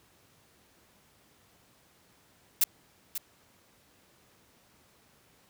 blue noise with echo, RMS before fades -22 dBFS, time 2.61-2.64 s, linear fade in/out 5 ms, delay 540 ms, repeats 1, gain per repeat -11 dB, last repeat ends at 3.18 s, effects pink hiss -63 dBFS RMS until 5.49 s + high-pass 80 Hz 12 dB/octave

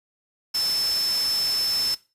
sine tone in noise, 5274 Hz, E8, in tune, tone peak -22 dBFS, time 0.54-1.95 s, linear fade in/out 10 ms, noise white, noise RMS -32 dBFS, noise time 0.54-1.95 s, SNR +7 dB, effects noise-tail reverb RT60 0.3 s tail -18 dB re dry + resampled to 32000 Hz

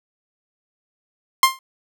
sawtooth tone with exponential decay, 1056 Hz, C6, 16 cents sharp, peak -3 dBFS, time 1.43-1.59 s, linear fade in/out 2 ms, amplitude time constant 33 ms, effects none

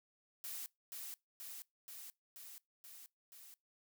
blue noise with echo, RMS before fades -45 dBFS, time 0.44-0.66 s, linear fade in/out 0 ms, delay 480 ms, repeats 6, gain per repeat -2 dB, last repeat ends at 3.54 s, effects noise-tail reverb RT60 0.2 s tail -23 dB re dry

